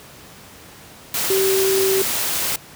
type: tone in noise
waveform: sine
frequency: 385.2 Hz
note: G4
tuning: 30 cents flat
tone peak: -16 dBFS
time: 1.3-2.02 s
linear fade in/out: 2 ms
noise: white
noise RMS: -22 dBFS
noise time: 1.14-2.56 s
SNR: +3 dB
effects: pink hiss -42 dBFS RMS until 2.75 s + high-pass 80 Hz 12 dB/octave